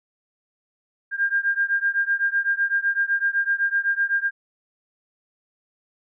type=beating tone pair; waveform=sine; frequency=1601 / 1608.9 Hz; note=G6 / G6; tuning=+36 / +45 cents; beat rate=7.9 Hz; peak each=-22 / -23 dBFS; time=1.11-4.31 s; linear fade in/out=50 ms; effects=none